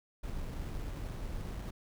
brown noise with sample-and-hold, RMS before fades -39 dBFS, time 0.23-1.71 s, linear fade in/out 10 ms, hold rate 4900 Hz, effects none

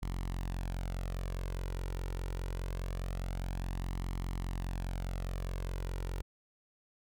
sawtooth tone with flanger, 44.87 Hz, F1, 48 cents sharp, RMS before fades -37 dBFS, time 0.02-6.22 s, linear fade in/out 10 ms, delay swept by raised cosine 0.96 to 2.16 ms, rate 0.24 Hz, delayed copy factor +0.5, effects none

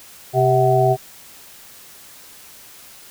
harmonic tone with a mistuned harmonic, 130 Hz, C3, 11 cents flat, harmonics 1 / 3 / 5 / 6, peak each -18 / -18 / -18 / -18 dBFS, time 0.33-0.97 s, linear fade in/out 50 ms, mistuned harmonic 6, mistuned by -71 cents, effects white hiss -43 dBFS RMS until 3.1 s

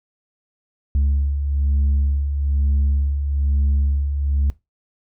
sine beating tone pair, 69.3 / 70.4 Hz, C#2 / C#2, 0 / +27 cents, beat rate 1.1 Hz, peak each -23 / -15 dBFS, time 0.95-4.5 s, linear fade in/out 0 ms, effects noise-tail reverb RT60 0.2 s tail -20 dB re dry + tanh soft clip ceiling -13 dBFS

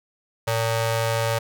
sawtooth ring-modulated tone, 341.8 Hz, F4, 37 cents flat, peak -14 dBFS, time 0.47-1.39 s, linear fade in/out 10 ms, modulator 228 Hz, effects none

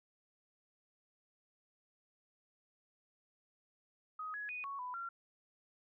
sine tone with pitch steps, 1257 / 1680 / 2480 / 1111 / 996 / 1374 Hz, D#6 / G#6 / D#7 / C#6 / B5 / F6, +17 / +19 / -6 / +4 / +14 / -29 cents, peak -40 dBFS, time 4.19-5.09 s, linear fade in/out 5 ms, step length 150 ms, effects none

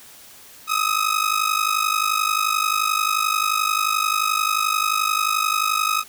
sawtooth ring-modulated tone, 1266 Hz, D#6, 30 cents sharp, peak -12 dBFS, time 0.67-6.04 s, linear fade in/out 50 ms, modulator 25.7 Hz, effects white hiss -45 dBFS RMS until 6.08 s

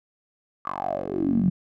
10% pulse tone with band-pass filter sweep, 47.02 Hz, F#1, 29 cents sharp, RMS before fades -25 dBFS, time 0.65-1.5 s, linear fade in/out 10 ms, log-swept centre 1200 to 170 Hz, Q 8.5, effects none

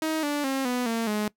sawtooth tone with pitch steps, 315.8 / 291.3 / 268.6 / 247.8 / 228.5 / 210.8 Hz, D#4 / D4 / C4 / B3 / A#3 / G#3, +26 / -14 / +46 / +6 / -34 / +26 cents, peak -21 dBFS, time 0.02-1.28 s, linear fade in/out 2 ms, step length 210 ms, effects noise-tail reverb RT60 0.1 s tail -21 dB re dry

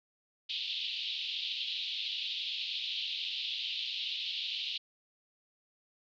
white band-pass noise, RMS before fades -37 dBFS, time 0.49-4.78 s, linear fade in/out 10 ms, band 2800 to 4000 Hz, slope 48 dB/octave, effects none

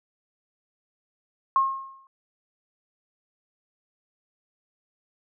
sine tone with exponential decay, 1076 Hz, C6, 48 cents sharp, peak -15 dBFS, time 1.56-2.07 s, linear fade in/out 1 ms, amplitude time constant 110 ms, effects none

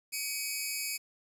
10% pulse tone pair together, 2272 / 2525 Hz, C#7 / D#7, +42 / +25 cents, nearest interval major second, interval 183 cents, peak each -27 dBFS, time 0.12-0.98 s, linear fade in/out 20 ms, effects resampled to 32000 Hz + 10-bit

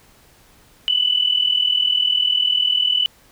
sine tone pair together, 2960 / 3000 Hz, F#7 / F#7, 0 / +23 cents, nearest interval unison, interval 23 cents, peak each -18 dBFS, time 0.88-3.06 s, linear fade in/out 0 ms, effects pink hiss -52 dBFS RMS until 3.31 s

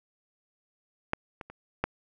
clicks, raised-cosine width 0.5 ms, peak -11 / -24 / -29 / -11 dBFS, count 4, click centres 1.134 / 1.412 / 1.5 / 1.84 s, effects none

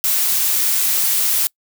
blue noise, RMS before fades -17 dBFS, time 0.04-1.47 s, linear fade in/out 0 ms, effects noise-tail reverb RT60 0.1 s tail -26 dB re dry

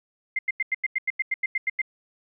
sine tone bursts, 2093 Hz, C7, in tune, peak -21 dBFS, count 13, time 0.36-1.817 s, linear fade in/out 5 ms, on 29 ms, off 90 ms, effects none

